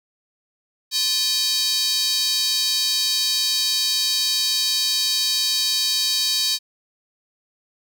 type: tone with high-pass filter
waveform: square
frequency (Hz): 349.5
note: F4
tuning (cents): +1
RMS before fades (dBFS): -21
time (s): 0.91-6.59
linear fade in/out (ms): 50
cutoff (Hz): 4300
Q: 4.3
effects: none